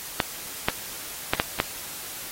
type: clicks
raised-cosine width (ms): 0.3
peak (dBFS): -4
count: 5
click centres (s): 0.202 / 0.685 / 1.335 / 1.399 / 1.601
effects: white hiss -37 dBFS RMS until 2.31 s + AAC 48 kbps